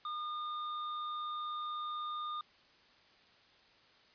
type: tone with hard clipping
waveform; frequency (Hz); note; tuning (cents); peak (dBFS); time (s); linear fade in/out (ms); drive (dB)
triangle; 1216; D#6; -40; -39; 0.05-2.41; 2; 18
effects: white hiss -64 dBFS RMS until 4.14 s + resampled to 11025 Hz